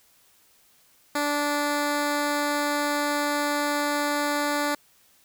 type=tone; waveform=10% pulse; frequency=291.7 Hz; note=D4; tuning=12 cents flat; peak=-15 dBFS; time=1.15-4.75 s; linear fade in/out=5 ms; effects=white hiss -60 dBFS RMS until 5.24 s